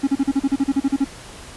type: tone bursts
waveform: triangle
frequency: 274.4 Hz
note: C#4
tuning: 17 cents flat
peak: -12 dBFS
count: 13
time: 0.03-1.046 s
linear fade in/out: 10 ms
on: 44 ms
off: 37 ms
effects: pink hiss -39 dBFS RMS until 1.56 s + resampled to 24000 Hz